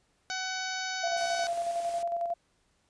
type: harmonic tone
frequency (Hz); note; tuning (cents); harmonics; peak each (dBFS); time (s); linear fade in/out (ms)
751; F#5; +26; 1 / 2 / 3 / 4 / 5 / 6 / 7 / 8 / 9; -38 / -36 / -42 / -45 / -42 / -41 / -44 / -42 / -49; 0.3-1.47; 0
type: tone with tremolo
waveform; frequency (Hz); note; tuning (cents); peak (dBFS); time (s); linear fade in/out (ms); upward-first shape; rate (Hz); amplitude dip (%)
sine; 686; F5; -31; -27; 1.03-2.34; 10; square; 11; 40
type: noise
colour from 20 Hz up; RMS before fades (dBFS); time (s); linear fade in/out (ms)
white; -46; 1.17-2.03; 5
effects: pink hiss -71 dBFS RMS until 2.89 s + resampled to 22050 Hz